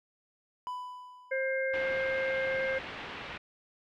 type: tone with exponential decay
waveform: triangle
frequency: 996 Hz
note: B5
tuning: 14 cents sharp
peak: -31 dBFS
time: 0.67-1.87 s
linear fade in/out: 0 ms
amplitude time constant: 260 ms
type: harmonic tone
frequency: 530 Hz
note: C5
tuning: 22 cents sharp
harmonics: 1 / 3 / 4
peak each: -30 / -35 / -36 dBFS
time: 1.31-2.79 s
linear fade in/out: 10 ms
type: low-pass noise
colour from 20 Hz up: white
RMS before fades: -42 dBFS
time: 1.73-3.38 s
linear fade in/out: 10 ms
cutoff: 2900 Hz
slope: 24 dB/octave
effects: none